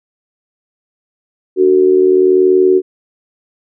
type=tone with amplitude modulation; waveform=sine; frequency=372.3 Hz; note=F#4; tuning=11 cents sharp; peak=-3 dBFS; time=1.56-2.82 s; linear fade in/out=50 ms; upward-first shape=sine; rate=80.7 Hz; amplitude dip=70%; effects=none